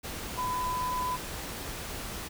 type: tone in noise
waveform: sine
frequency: 1002 Hz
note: B5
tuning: 25 cents sharp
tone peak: -29 dBFS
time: 0.37-1.17 s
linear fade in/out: 20 ms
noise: pink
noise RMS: -38 dBFS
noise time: 0.03-2.29 s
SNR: +6 dB
effects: none